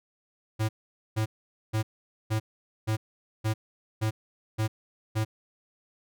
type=tone bursts; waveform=square; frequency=109.3 Hz; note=A2; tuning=11 cents flat; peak=-25 dBFS; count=9; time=0.59-5.25 s; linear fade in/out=20 ms; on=100 ms; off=470 ms; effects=none